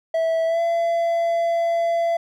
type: tone with pitch glide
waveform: triangle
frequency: 654 to 675.5 Hz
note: E5 to E5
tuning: -14 to +42 cents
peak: -16 dBFS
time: 0.14-2.17 s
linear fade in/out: 5 ms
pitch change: +56 cents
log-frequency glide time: 0.46-0.61 s
effects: none